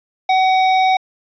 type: tone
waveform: square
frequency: 753 Hz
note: F#5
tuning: 30 cents sharp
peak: -12 dBFS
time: 0.29-0.97 s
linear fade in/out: 5 ms
effects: resampled to 11025 Hz + 8-bit